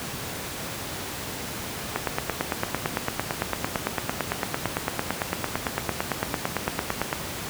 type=click train; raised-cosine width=0.5 ms; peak=-8 dBFS; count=47; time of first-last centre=1.96-7.129 s; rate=8.9 Hz; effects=pink hiss -33 dBFS RMS until 7.49 s + high-pass 80 Hz 12 dB/octave